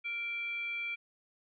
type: tone with frequency modulation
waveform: sine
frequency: 2349 Hz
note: D7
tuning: in tune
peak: -34 dBFS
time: 0.04-0.96 s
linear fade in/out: 20 ms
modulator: 949 Hz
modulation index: 0.36
effects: none